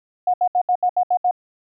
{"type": "tone bursts", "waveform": "sine", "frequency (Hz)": 724, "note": "F#5", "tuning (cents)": -38, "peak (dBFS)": -14, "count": 8, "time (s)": [0.27, 1.311], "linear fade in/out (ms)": 5, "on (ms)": 68, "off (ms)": 71, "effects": []}